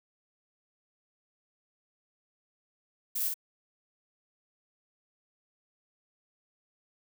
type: noise with echo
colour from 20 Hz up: violet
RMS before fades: -32 dBFS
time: 3.15-3.29 s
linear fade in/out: 10 ms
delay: 52 ms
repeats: 1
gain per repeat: -2 dB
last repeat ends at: 3.342 s
effects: none